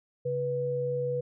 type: tone pair together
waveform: sine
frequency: 137.7 / 490.7 Hz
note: C#3 / B4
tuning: -11 / -11 cents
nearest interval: octave + minor seventh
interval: 2200 cents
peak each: -34 / -28 dBFS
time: 0.25-1.21 s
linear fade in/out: 10 ms
effects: none